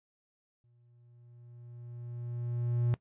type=tone with exponential growth; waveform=triangle; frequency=119.9 Hz; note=A#2; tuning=49 cents sharp; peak=-23 dBFS; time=0.64-2.94 s; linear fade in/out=0 ms; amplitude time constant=500 ms; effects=noise-tail reverb RT60 0.1 s tail -18 dB re dry + resampled to 8000 Hz